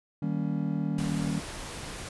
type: chord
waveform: triangle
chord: Eb dominant seventh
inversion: none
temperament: just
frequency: 155.56 / 194.45 / 233.3 / 280 Hz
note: Eb3 / G3 / Bb3 / Db4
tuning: 0 / -14 / +2 / +18 cents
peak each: -29 / -30 / -33 / -32 dBFS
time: 0.22-1.4 s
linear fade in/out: 5 ms
type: noise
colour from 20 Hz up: pink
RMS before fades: -39 dBFS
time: 0.98-2.09 s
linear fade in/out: 5 ms
effects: resampled to 24000 Hz